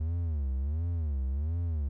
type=tone with vibrato; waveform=triangle; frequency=75.2 Hz; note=D2; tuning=42 cents sharp; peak=-26 dBFS; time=0-1.89 s; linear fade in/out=10 ms; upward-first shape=sine; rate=1.4 Hz; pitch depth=240 cents each way; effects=none